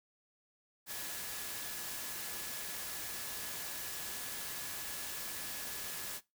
sine tone in noise, 1700 Hz, G#6, 40 cents sharp, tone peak -52 dBFS, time 0.86-6.21 s, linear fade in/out 50 ms, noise white, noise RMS -42 dBFS, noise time 0.86-6.21 s, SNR -13 dB, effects noise-tail reverb RT60 0.2 s tail -19 dB re dry

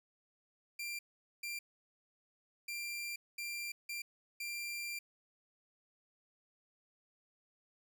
sawtooth tone bursts at uneven times, 2374 Hz, D7, 18 cents sharp, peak -36 dBFS, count 6, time 0.79-0.99 / 1.43-1.59 / 2.68-3.16 / 3.38-3.72 / 3.89-4.02 / 4.4-4.99 s, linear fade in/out 5 ms, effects none

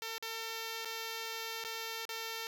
5% pulse tone with dropouts, 451.2 Hz, A4, 44 cents sharp, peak -27 dBFS, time 0.02-2.47 s, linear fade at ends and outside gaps 1 ms, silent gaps 0.182-0.225 / 0.848-0.855 / 1.639-1.647 / 2.053-2.091 s, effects none

